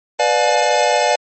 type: chord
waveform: square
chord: B diminished seventh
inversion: none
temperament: just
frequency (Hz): 493.9 / 592.7 / 711.2 / 853.4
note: B4 / D5 / F5 / Ab5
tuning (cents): 0 / +16 / +31 / +47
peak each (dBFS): -21 / -18 / -19 / -19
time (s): 0.19-1.16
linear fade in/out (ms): 10
effects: MP3 32 kbps